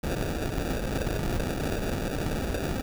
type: noise with sample-and-hold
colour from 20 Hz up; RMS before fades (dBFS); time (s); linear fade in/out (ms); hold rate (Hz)
pink; -29; 0.03-2.82; 10; 1050
effects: none